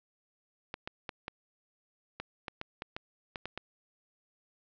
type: clicks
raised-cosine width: 0.3 ms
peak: -21 dBFS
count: 12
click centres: 0.741 / 0.875 / 1.092 / 1.281 / 2.2 / 2.482 / 2.614 / 2.821 / 2.965 / 3.358 / 3.456 / 3.576 s
effects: low-pass 5000 Hz 12 dB/octave